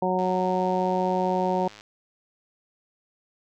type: harmonic tone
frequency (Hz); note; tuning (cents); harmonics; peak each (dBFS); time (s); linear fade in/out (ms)
184.2; F#3; -7; 1 / 2 / 3 / 4 / 5; -28 / -28 / -28 / -28 / -28; 0.02-1.68; 5
type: click train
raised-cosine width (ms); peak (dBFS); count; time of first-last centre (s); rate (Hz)
0.2; -28; 171; 0.19-1.809; 105
effects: none